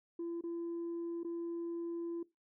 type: tone with dropouts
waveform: sine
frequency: 338.9 Hz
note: E4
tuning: 48 cents sharp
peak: -35 dBFS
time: 0.19-2.23 s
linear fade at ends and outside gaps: 5 ms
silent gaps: 0.411-0.437 / 1.233-1.246 s
effects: noise-tail reverb RT60 0.2 s tail -20 dB re dry + tanh soft clip ceiling -35 dBFS